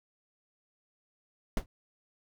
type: noise with exponential decay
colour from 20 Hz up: brown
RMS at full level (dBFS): -23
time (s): 1.57-1.66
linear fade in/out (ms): 2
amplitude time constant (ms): 18
effects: none